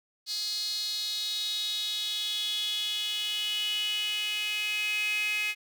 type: tone with high-pass filter sweep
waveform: sawtooth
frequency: 421.3 Hz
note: G#4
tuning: 25 cents sharp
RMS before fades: -31 dBFS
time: 0.26-5.55 s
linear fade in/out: 50 ms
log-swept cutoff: 4400 to 2400 Hz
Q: 8.6
effects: none